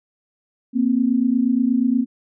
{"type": "tone pair together", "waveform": "sine", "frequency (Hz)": [235, 263.4], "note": ["A#3", "C4"], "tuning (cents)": [14, 12], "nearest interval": "major second", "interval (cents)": 198, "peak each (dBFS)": -18, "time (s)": [0.73, 2.06], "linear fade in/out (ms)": 50, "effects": []}